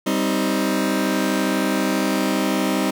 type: chord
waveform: sawtooth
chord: C minor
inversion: second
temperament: just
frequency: 196.22 / 261.6 / 314 Hz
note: G3 / C4 / Eb4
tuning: +2 / 0 / +16 cents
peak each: -19 dBFS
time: 0.06-2.91 s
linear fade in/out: 10 ms
effects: none